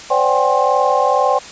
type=tone cluster; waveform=sine; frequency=514 / 577 / 765 / 807 / 1062 Hz; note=C5 / D5 / G5 / G#5 / C6; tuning=-31 / -31 / -42 / -50 / +25 cents; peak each=-18 dBFS; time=0.1-1.39 s; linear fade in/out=10 ms; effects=white hiss -34 dBFS RMS until 1.51 s + resampled to 16000 Hz